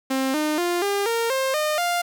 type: tone with pitch steps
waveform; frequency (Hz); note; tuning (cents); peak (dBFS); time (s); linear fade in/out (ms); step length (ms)
sawtooth; 265.2 / 304.6 / 349.9 / 402 / 461.7 / 530.4 / 609.3 / 699.9; C4 / D#4 / F4 / G4 / A#4 / C5 / D#5 / F5; +23 / -37 / +3 / +44 / -17 / +23 / -36 / +4; -17; 0.1-2.02; 10; 240
effects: 8-bit